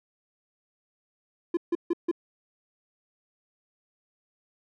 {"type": "tone bursts", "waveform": "triangle", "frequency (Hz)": 343, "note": "F4", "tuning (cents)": -31, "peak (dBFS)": -20, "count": 4, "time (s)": [1.54, 2.114], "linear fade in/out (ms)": 5, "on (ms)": 31, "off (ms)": 150, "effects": []}